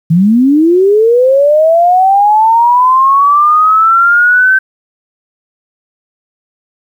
sine linear sweep, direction up, 155.56 to 1552 Hz, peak -4 dBFS, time 0.1-4.59 s, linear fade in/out 10 ms, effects 7-bit

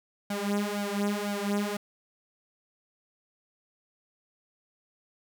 sawtooth tone with flanger, 204 Hz, G#3, 31 cents flat, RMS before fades -30 dBFS, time 0.3-1.77 s, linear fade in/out 5 ms, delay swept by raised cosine 1.3 to 4.8 ms, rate 2 Hz, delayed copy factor +0.85, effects none

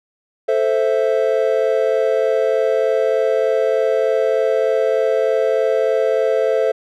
triangle chord, A minor, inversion none, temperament equal, 440 / 523.3 / 659.3 Hz, A4 / C5 / E5, 0 / 0 / 0 cents, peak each -16 / -16 / -18 dBFS, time 0.48-6.72 s, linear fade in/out 10 ms, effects none

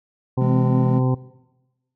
harmonic tone, 128.5 Hz, C3, 31 cents flat, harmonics 1 / 2 / 3 / 4 / 6 / 7 / 8, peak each -18 / -24 / -28 / -30 / -34 / -35 / -36 dBFS, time 0.37-1.15 s, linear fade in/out 10 ms
triangle chord, E augmented, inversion none, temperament equal, 164.81 / 207.7 / 261.6 Hz, E3 / G#3 / B#3, 0 / 0 / 0 cents, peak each -24 / -21 / -25 dBFS, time 0.4-1 s, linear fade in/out 20 ms
effects noise-tail reverb RT60 1.0 s tail -18 dB re dry

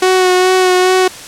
sawtooth tone with vibrato, 368.9 Hz, F#4, 5 cents flat, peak -4 dBFS, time 0.02-1.08 s, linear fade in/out 5 ms, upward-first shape sine, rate 2.4 Hz, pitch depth 20 cents each way, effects white hiss -30 dBFS RMS until 1.27 s + low-pass 9000 Hz 12 dB/octave

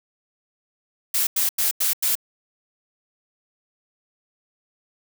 blue noise bursts, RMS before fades -21 dBFS, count 5, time 1.14-2.154 s, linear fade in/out 5 ms, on 130 ms, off 91 ms, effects none

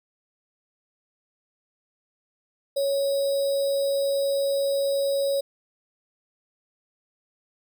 sine tone with sample-and-hold, 554.4 Hz, C#5, in tune, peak -21 dBFS, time 2.76-5.41 s, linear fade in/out 10 ms, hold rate 4410 Hz, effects none

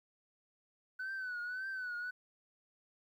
sine tone with vibrato, 1500 Hz, F#6, 23 cents sharp, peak -36 dBFS, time 0.99-2.11 s, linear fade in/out 10 ms, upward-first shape triangle, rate 1.8 Hz, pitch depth 88 cents each way, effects tanh soft clip ceiling -36 dBFS + 12-bit

